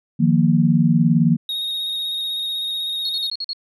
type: chord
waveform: sine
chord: Eb suspended second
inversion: none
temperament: just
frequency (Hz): 155.56 / 175.01 / 233.3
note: Eb3 / F3 / Bb3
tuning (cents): 0 / +4 / +2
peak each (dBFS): -17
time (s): 0.19-1.37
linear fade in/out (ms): 20
type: tone with vibrato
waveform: triangle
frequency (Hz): 3738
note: A#7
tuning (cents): +4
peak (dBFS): -21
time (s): 1.49-3.3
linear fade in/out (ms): 2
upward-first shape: square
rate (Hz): 16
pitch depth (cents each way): 17
type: tone bursts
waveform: sine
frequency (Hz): 4315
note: C#8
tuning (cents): -47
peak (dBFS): -23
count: 6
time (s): 3.05-3.532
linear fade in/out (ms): 2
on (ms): 42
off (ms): 46
effects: none